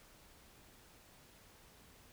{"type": "silence", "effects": ["pink hiss -62 dBFS RMS until 2.12 s"]}